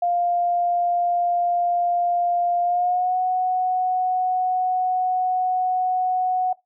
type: tone with pitch glide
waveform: sine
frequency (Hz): 701 to 737.6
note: F5 to F#5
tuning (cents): +6 to -6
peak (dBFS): -18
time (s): 0.02-6.53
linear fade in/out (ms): 5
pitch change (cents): +88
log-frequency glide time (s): 2.62-3.18
effects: noise-tail reverb RT60 0.2 s tail -22 dB re dry